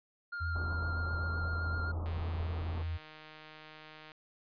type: tone with vibrato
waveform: triangle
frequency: 1400 Hz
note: F6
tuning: 4 cents sharp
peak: -35 dBFS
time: 0.32-1.92 s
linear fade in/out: 10 ms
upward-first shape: sine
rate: 7.8 Hz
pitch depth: 19 cents each way
type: tone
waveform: sine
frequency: 83.3 Hz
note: E2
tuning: 19 cents sharp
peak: -33 dBFS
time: 0.4-2.98 s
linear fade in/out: 20 ms
type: low-pass noise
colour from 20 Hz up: pink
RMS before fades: -44 dBFS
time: 0.55-2.83 s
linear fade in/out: 5 ms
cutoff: 1300 Hz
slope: 96 dB/octave
type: click train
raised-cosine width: 0.3 ms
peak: -35 dBFS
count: 320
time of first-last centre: 2.06-4.118 s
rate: 155 Hz
effects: resampled to 11025 Hz